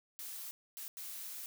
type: noise bursts at uneven times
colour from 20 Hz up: blue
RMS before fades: -45 dBFS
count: 3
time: 0.19-0.51 / 0.77-0.88 / 0.97-1.46 s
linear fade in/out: 0 ms
effects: none